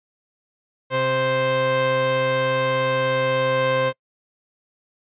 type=tone pair together; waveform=sawtooth; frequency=130.96 / 523.3 Hz; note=C3 / C5; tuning=+2 / 0 cents; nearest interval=2 octaves; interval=2398 cents; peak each=-23 / -15 dBFS; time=0.9-3.93 s; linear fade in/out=50 ms; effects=noise-tail reverb RT60 0.1 s tail -25 dB re dry + resampled to 8000 Hz